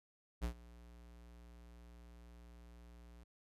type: tone with ADSR envelope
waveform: square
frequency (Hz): 59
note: A#1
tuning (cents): +22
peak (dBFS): -35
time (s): 0.41-3.24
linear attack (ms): 31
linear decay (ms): 92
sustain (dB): -21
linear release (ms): 10
effects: resampled to 32000 Hz